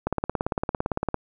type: click train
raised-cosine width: 1 ms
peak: -10 dBFS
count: 20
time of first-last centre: 0.07-1.143 s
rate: 17.7 Hz
effects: none